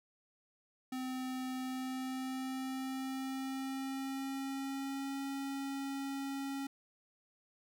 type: tone with pitch glide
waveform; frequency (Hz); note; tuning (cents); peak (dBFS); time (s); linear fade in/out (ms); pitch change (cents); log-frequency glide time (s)
square; 257.5 to 274.4; C4 to C#4; -28 to -17; -38; 0.92-6.67; 5; +111; 1.57-5.21
effects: none